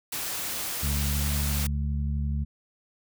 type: noise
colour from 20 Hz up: white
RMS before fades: -32 dBFS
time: 0.12-1.67 s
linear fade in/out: 5 ms
type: harmonic tone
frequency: 71.9 Hz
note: D2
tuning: 36 cents flat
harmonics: 1 / 2 / 3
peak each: -26 / -32 / -36 dBFS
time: 0.82-2.45 s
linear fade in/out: 20 ms
effects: none